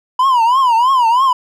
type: tone with vibrato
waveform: triangle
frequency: 987.8 Hz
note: B5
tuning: in tune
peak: -7 dBFS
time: 0.19-1.33 s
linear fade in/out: 5 ms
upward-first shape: triangle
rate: 3.1 Hz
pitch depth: 190 cents each way
effects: none